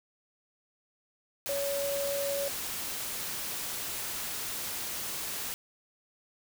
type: tone in noise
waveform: sine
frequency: 562 Hz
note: C#5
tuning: 24 cents sharp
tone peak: -30 dBFS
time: 1.49-2.48 s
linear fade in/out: 0 ms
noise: white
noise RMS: -36 dBFS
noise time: 1.46-5.54 s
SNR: +3 dB
effects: none